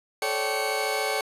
30% pulse tone cluster, 433.6 / 544 / 578 / 773 / 2220 Hz, A4 / C#5 / D5 / G5 / C#7, -25 / -33 / -28 / -24 / +2 cents, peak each -28 / -31 / -30 / -28 / -28 dBFS, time 0.22-1.21 s, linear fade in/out 2 ms, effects resampled to 32000 Hz

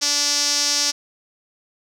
sawtooth tone with band-pass filter, 290 Hz, D4, 22 cents flat, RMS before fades -20 dBFS, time 0.01-0.92 s, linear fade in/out 20 ms, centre 5500 Hz, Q 4.3, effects none

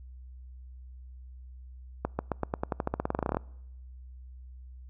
accelerating click train, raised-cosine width 1 ms, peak -14 dBFS, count 21, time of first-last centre 2.05-3.37 s, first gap 140 ms, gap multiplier 0.91, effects noise-tail reverb RT60 0.9 s tail -26 dB re dry + added 63 Hz sine -44 dBFS peak until 4.89 s

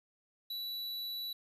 square tone, 3942 Hz, B7, 4 cents flat, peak -38 dBFS, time 0.5-1.33 s, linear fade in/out 5 ms, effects resampled to 32000 Hz + 11-bit

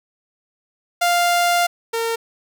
sawtooth tone pair in turn, 698.5 / 457.8 Hz, F5 / A#4, 0 / -31 cents, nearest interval perfect fifth, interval 731 cents, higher first, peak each -11 / -16 dBFS, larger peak first, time 1.01-1.67 / 1.93-2.16 s, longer first, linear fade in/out 10 ms, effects none

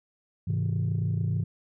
sine chord, Ab augmented, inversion none, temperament equal with one note detuned, 103.83 / 130.81 / 161.89 Hz, Ab2 / C3 / E3, 0 / 0 / -31 cents, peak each -26 / -29 / -28 dBFS, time 0.47-1.44 s, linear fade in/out 10 ms, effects tanh soft clip ceiling -20 dBFS

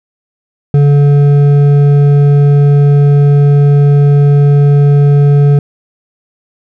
sine tone with hard clipping, 143.5 Hz, D3, 40 cents flat, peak -5 dBFS, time 0.74-5.59 s, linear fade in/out 2 ms, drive 7 dB, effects none

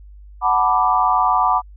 sine chord, B minor seventh, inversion second, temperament equal, 740 / 880 / 987.8 / 1174.7 Hz, F#5 / A5 / B5 / D6, 0 / 0 / 0 / 0 cents, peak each -19 / -21 / -18 / -18 dBFS, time 0.41-1.62 s, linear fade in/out 50 ms, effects added 50 Hz sine -38 dBFS peak until 1.76 s

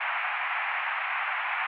white band-pass noise, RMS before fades -30 dBFS, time 0-1.67 s, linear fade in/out 10 ms, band 730 to 2500 Hz, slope 48 dB/octave, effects none

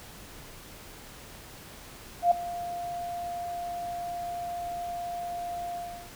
sine tone with ADSR envelope, 698.5 Hz, F5, in tune, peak -15 dBFS, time 2.22-6.11 s, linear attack 93 ms, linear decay 4 ms, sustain -17 dB, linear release 370 ms, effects pink hiss -47 dBFS RMS until 6.15 s

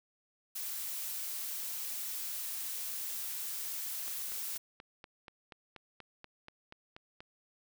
blue noise, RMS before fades -39 dBFS, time 0.55-4.58 s, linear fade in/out 10 ms
click train, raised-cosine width 0.3 ms, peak -32 dBFS, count 14, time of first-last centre 4.08-7.205 s, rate 4.16 Hz
effects none

